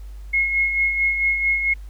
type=tone with tremolo; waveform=sine; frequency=2165 Hz; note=C#7; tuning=41 cents flat; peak=-15 dBFS; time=0.33-1.74 s; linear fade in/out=10 ms; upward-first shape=sine; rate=4.5 Hz; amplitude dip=50%; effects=added 50 Hz sine -33 dBFS peak until 1.89 s + pink hiss -56 dBFS RMS until 1.89 s